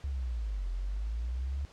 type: linear two-way sweep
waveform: sine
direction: down then up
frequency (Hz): 71.4 to 42.78 to 71.4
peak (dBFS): -31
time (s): 0.04-1.65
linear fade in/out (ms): 0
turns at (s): 0.71
effects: pink hiss -57 dBFS RMS until 1.72 s + low-pass 6000 Hz 12 dB/octave